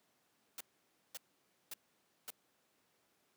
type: noise bursts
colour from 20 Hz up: white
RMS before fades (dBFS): -45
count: 4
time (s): 0.58-2.304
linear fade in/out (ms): 2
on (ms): 26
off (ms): 540
effects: pink hiss -75 dBFS RMS until 3.36 s + high-pass 200 Hz 12 dB/octave